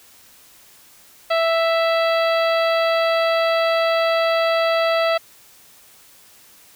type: harmonic tone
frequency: 660 Hz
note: E5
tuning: 2 cents sharp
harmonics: 1 / 2 / 3 / 4 / 5 / 6 / 7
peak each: -17 / -23 / -27 / -29 / -31 / -33 / -34 dBFS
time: 1.3-5.18 s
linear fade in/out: 10 ms
effects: white hiss -49 dBFS RMS until 6.75 s